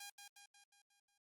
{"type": "tone with echo", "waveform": "5% pulse", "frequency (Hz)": 810, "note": "G#5", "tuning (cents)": -43, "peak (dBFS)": -37, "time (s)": [0, 0.1], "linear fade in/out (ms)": 5, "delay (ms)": 180, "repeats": 6, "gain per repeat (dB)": -5, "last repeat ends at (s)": 1.18, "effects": ["Opus 32 kbps"]}